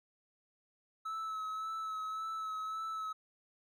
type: tone with vibrato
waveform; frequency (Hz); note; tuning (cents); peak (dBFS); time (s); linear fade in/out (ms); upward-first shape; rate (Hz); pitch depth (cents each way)
triangle; 1299; E6; -26; -35; 1.05-3.13; 10; sine; 1.8; 23
effects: none